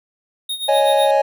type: tone with tremolo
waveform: square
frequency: 3716 Hz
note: A#7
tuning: 6 cents flat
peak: -21 dBFS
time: 0.49-1.11 s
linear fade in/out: 5 ms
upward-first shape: sine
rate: 8 Hz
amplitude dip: 75%
type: chord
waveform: triangle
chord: C# suspended second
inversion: none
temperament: equal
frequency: 554.4 / 622.3 / 830.6 Hz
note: C#5 / D#5 / G#5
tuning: 0 / 0 / 0 cents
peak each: -14 / -16 / -15 dBFS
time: 0.68-1.22 s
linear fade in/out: 10 ms
effects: none